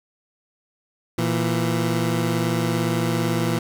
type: tone pair together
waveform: 20% pulse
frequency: 117.2 / 166.88 Hz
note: A#2 / E3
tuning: +10 / +22 cents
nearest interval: tritone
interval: 612 cents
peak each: -18 dBFS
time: 1.18-3.59 s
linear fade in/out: 5 ms
effects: none